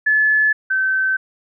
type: tone pair in turn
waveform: sine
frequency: 1724 / 1539.2 Hz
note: A6 / G6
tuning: -36 / -32 cents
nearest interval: major second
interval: 196 cents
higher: first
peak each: -12 / -15 dBFS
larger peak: first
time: 0.06-0.53 / 0.7-1.17 s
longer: neither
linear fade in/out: 10 ms
effects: none